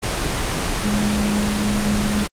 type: tone in noise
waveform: sine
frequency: 207.7 Hz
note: G#3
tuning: in tune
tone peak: -18 dBFS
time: 0.84-2.25 s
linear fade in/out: 20 ms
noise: pink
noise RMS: -22 dBFS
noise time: 0.02-2.28 s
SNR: +1 dB
effects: low-pass 9000 Hz 12 dB/octave + Opus 32 kbps